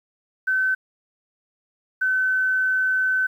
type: tone pair in turn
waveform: sine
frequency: 1527 / 1521.1 Hz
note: G6 / F#6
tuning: -46 / +47 cents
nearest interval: unison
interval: 7 cents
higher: first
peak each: -18 dBFS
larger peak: neither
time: 0.47-0.75 / 2.01-3.27 s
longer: second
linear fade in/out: 10 ms
effects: 9-bit